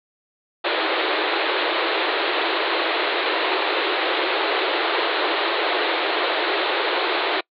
pink band-pass noise, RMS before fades -22 dBFS, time 0.64-7.41 s, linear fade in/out 10 ms, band 320 to 4200 Hz, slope 96 dB/octave, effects noise-tail reverb RT60 0.1 s tail -26 dB re dry

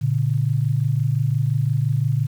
sine tone pair together, 116.54 / 142.34 Hz, A#2 / C#3, 0 / +46 cents, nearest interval minor third, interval 346 cents, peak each -20 dBFS, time 0.01-2.27 s, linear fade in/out 20 ms, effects 8-bit

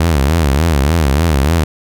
sawtooth tone with vibrato, 75.4 Hz, D2, 46 cents sharp, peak -6 dBFS, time 0-1.64 s, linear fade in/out 5 ms, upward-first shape sine, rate 3.4 Hz, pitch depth 210 cents each way, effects none

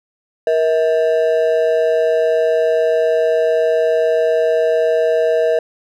triangle ring-modulated tone, 558 Hz, C#5, 11 cents sharp, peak -7 dBFS, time 0.47-5.59 s, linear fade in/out 2 ms, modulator 84.4 Hz, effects none

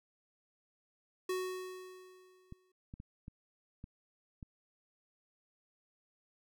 square tone with exponential decay, 370 Hz, F#4, in tune, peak -33 dBFS, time 1.29-2.72 s, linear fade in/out 5 ms, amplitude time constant 310 ms
clicks, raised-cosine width 5 ms, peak -34 dBFS, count 6, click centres 2.524 / 2.939 / 3.001 / 3.281 / 3.841 / 4.428 s
effects none

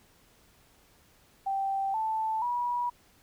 sine tone with pitch steps, 781 / 880 / 969 Hz, G5 / A5 / B5, -7 / 0 / -33 cents, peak -27 dBFS, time 1.46-2.9 s, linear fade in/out 10 ms, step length 480 ms, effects pink hiss -62 dBFS RMS until 3.22 s

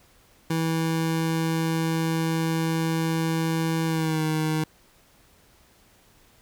25% pulse tone with pitch glide, 162.7 to 156.43 Hz, E3 to D#3, -22 to +10 cents, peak -19 dBFS, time 0.5-4.64 s, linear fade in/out 5 ms, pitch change -68 cents, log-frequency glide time 3.86-4.23 s, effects pink hiss -58 dBFS RMS until 6.41 s

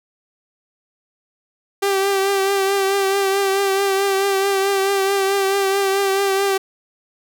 sawtooth tone with vibrato, 392 Hz, G4, in tune, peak -12 dBFS, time 1.82-6.58 s, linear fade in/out 10 ms, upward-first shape triangle, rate 4.6 Hz, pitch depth 38 cents each way, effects none

